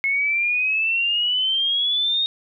sine exponential sweep, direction up, 2176 to 3729 Hz, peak -18 dBFS, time 0.04-2.26 s, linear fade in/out 0 ms, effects none

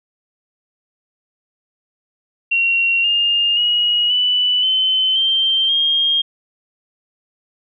sine tone with pitch steps, 2744 / 2820 / 2897 / 2977 / 3059 / 3143 / 3229 Hz, F7 / F7 / F#7 / F#7 / G7 / G7 / G#7, -31 / +16 / -37 / +10 / -43 / +4 / -49 cents, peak -13 dBFS, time 2.51-6.22 s, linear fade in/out 10 ms, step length 530 ms, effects none

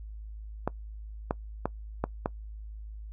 clicks, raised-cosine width 1 ms, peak -13 dBFS, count 5, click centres 0.676 / 1.309 / 1.656 / 2.04 / 2.259 s, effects noise-tail reverb RT60 0.1 s tail -22 dB re dry + added 53 Hz sine -39 dBFS peak until 3.12 s

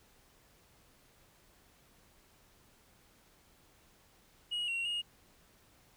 sine tone with pitch steps, 2895 / 2743 / 2862 Hz, F#7 / F7 / F7, -38 / -32 / +42 cents, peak -30 dBFS, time 4.51-5.02 s, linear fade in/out 20 ms, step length 170 ms, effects tanh soft clip ceiling -32 dBFS + pink hiss -65 dBFS RMS until 5.96 s

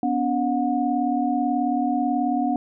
sine tone cluster, 248.9 / 287.3 / 724 Hz, B3 / D4 / F#5, +14 / -38 / -38 cents, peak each -24 dBFS, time 0.03-2.56 s, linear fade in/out 2 ms, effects none

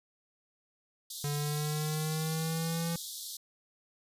pink high-pass noise, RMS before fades -41 dBFS, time 1.1-3.37 s, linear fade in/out 5 ms, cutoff 3400 Hz, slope 96 dB/octave
square exponential sweep, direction up, 144.8 to 168.7 Hz, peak -32 dBFS, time 1.24-2.96 s, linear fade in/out 2 ms
effects resampled to 32000 Hz

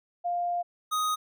sine / square tone pair in turn, 701 / 1249 Hz, F5 / D#6, +6 / +6 cents, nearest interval minor seventh, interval 1000 cents, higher second, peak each -26 dBFS, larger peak neither, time 0.24-0.63 / 0.91-1.16 s, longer first, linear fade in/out 20 ms, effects none

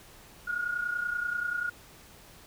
sine tone pair together, 1409 / 1439.4 Hz, F6 / F#6, +15 / -48 cents, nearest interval unison, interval 37 cents, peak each -35 / -30 dBFS, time 0.47-1.7 s, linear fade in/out 10 ms, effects pink hiss -53 dBFS RMS until 2.46 s

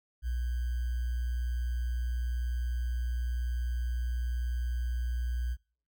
sine tone with sample-and-hold, 60.5 Hz, B1, 35 cents flat, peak -29 dBFS, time 0.22-5.57 s, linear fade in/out 50 ms, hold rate 1575 Hz, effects noise-tail reverb RT60 0.5 s tail -26 dB re dry

